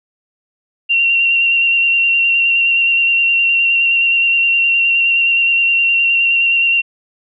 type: tone with vibrato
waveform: sine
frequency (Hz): 2750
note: F7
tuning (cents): -27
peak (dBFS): -10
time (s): 0.89-6.82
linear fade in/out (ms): 20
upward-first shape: square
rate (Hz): 9.6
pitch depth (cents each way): 15
effects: none